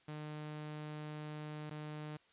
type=tone with dropouts; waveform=sawtooth; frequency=151.6 Hz; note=D#3; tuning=45 cents flat; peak=-39 dBFS; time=0.08-2.17 s; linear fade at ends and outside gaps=5 ms; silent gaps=1.698-1.708 s; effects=white hiss -69 dBFS RMS until 2.32 s + resampled to 8000 Hz